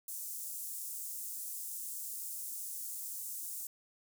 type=high-pass noise; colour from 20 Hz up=pink; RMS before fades=-42 dBFS; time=0.08-3.67 s; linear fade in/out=2 ms; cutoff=7800 Hz; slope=24 dB/octave; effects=none